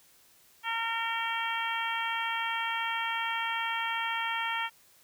harmonic tone, 457.3 Hz, A#4, 33 cents flat, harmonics 2 / 3 / 4 / 5 / 6 / 7, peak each -34 / -36 / -36 / -37 / -39 / -38 dBFS, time 0.63-4.7 s, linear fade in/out 50 ms, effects white hiss -61 dBFS RMS until 5.03 s

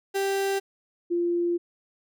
35% pulse / sine tone pair in turn, 392 / 346.1 Hz, G4 / F4, 0 / -16 cents, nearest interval major second, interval 216 cents, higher first, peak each -22 dBFS, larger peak neither, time 0.14-0.6 / 1.1-1.58 s, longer second, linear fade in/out 20 ms, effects none

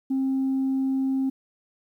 sine tone, 266.5 Hz, C4, 32 cents sharp, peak -20 dBFS, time 0.1-1.3 s, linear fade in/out 10 ms, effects tanh soft clip ceiling -19 dBFS + 10-bit

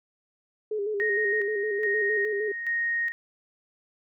sine tone with vibrato, 415.3 Hz, G#4, in tune, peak -26 dBFS, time 0.71-2.52 s, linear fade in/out 5 ms, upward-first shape square, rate 6.5 Hz, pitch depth 54 cents each way
sine tone with tremolo, 1864.7 Hz, A#6, in tune, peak -24 dBFS, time 1-3.12 s, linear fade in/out 0 ms, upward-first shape square, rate 1.2 Hz, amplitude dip 55%
effects none

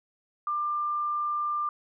sine tone, 1192 Hz, D6, 25 cents sharp, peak -26 dBFS, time 0.47-1.69 s, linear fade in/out 2 ms, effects none

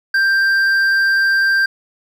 sine tone with hard clipping, 1578 Hz, G6, 11 cents sharp, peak -13 dBFS, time 0.14-1.66 s, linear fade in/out 5 ms, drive 5 dB, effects none

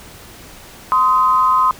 sine tone pair together, 1035 / 1256 Hz, C6 / D#6, -19 / +16 cents, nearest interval minor third, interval 335 cents, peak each -12 / -15 dBFS, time 0.92-1.71 s, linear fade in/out 0 ms, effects pink hiss -39 dBFS RMS until 1.79 s

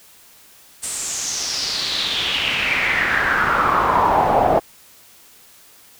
brown noise with band-pass filter sweep, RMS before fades -19 dBFS, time 0.82-4.6 s, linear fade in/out 20 ms, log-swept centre 8700 to 650 Hz, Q 4.7, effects white hiss -48 dBFS RMS until 5.99 s

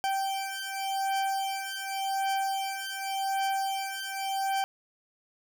40% pulse beating tone pair, 778 / 778.88 Hz, G5 / G5, -13 / -11 cents, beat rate 0.88 Hz, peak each -31 dBFS, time 0.04-4.64 s, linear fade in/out 0 ms, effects none

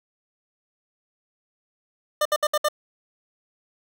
25% pulse tone bursts, 601 Hz, D5, 40 cents sharp, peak -15 dBFS, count 5, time 2.21-2.686 s, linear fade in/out 5 ms, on 44 ms, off 64 ms, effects none

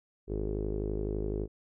sawtooth tone with low-pass filter, 51.91 Hz, G#1, in tune, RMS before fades -33 dBFS, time 0.27-1.48 s, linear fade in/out 50 ms, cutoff 400 Hz, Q 6.8, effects none

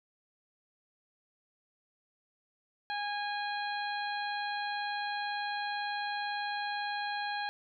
harmonic tone, 822 Hz, G#5, 18 cents flat, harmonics 1 / 2 / 3 / 4 / 5, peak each -35 / -38 / -45 / -46 / -43 dBFS, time 2.9-7.49 s, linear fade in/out 0 ms, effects none

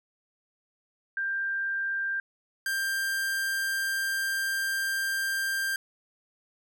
sine / 45% pulse tone pair in turn, 1586 / 1586 Hz, G6 / G6, +20 / +20 cents, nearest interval unison, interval 0 cents, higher neither, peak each -27 dBFS, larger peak neither, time 1.17-2.2 / 2.66-5.76 s, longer second, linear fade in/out 2 ms, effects none

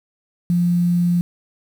sine tone with quantisation, 174.61 Hz, F3, in tune, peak -14 dBFS, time 0.5-1.21 s, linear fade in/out 0 ms, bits 7, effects none

